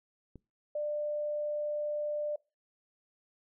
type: click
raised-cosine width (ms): 3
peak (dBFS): -35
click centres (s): 0.357
type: tone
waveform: sine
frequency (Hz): 595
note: D5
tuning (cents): +22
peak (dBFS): -31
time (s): 0.75-2.36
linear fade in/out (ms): 5
effects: noise-tail reverb RT60 0.3 s tail -24 dB re dry